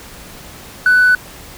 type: tone with hard clipping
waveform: triangle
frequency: 1492 Hz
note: F#6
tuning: 14 cents sharp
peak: -7 dBFS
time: 0.86-1.15 s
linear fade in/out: 2 ms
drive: 2 dB
effects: pink hiss -36 dBFS RMS until 1.57 s